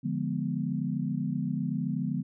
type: chord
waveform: sine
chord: D diminished seventh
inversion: none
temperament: equal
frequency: 146.83 / 174.61 / 207.7 / 246.9 Hz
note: D3 / F3 / Ab3 / Cb4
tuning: 0 / 0 / 0 / 0 cents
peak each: -33 / -33 / -34 / -33 dBFS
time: 0.03-2.23 s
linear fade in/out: 20 ms
effects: none